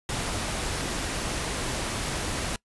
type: noise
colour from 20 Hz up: pink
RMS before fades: -30 dBFS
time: 0.09-2.56 s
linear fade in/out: 2 ms
effects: noise-tail reverb RT60 0.1 s tail -23 dB re dry + resampled to 24000 Hz